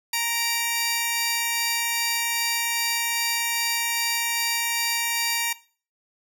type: tone pair together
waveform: 10% pulse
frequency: 932.3 / 2332 Hz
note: A#5 / D7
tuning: 0 / -13 cents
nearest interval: octave + major third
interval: 1587 cents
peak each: -17 dBFS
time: 0.13-5.53 s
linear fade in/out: 5 ms
effects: noise-tail reverb RT60 0.4 s tail -18 dB re dry